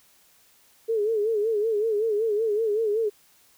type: tone with vibrato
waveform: sine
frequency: 432.6 Hz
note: A4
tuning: 29 cents flat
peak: -21 dBFS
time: 0.88-3.1 s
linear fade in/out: 20 ms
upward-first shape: sine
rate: 5.3 Hz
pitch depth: 100 cents each way
effects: white hiss -59 dBFS RMS until 3.57 s